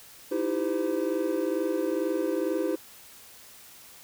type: tone cluster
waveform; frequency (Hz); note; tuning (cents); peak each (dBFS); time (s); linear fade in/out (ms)
triangle; 312.1 / 334.3 / 392.2 / 511; D#4 / E4 / G4 / C5; +5 / +24 / +1 / -41; -29; 0.31-2.76; 10
effects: white hiss -50 dBFS RMS until 4.03 s